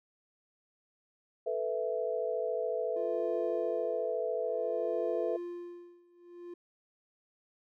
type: chord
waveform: sine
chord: A suspended second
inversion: none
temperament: equal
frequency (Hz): 440 / 493.9 / 659.3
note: A4 / B4 / E5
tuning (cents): 0 / 0 / 0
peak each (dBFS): -35 / -34 / -35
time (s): 1.46-5.37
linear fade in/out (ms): 10
type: tone with tremolo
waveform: triangle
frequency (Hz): 349.2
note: F4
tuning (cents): 0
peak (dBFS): -33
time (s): 2.96-6.54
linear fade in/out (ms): 5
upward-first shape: sine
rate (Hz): 0.56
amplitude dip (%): 95
effects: none